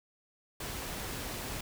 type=noise; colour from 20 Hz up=pink; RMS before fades=-39 dBFS; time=0.6-1.61 s; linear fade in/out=5 ms; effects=none